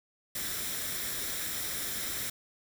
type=noise with comb filter; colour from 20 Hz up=white; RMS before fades=-35 dBFS; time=0.35-2.3 s; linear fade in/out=5 ms; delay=0.54 ms; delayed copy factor=+0.5; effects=none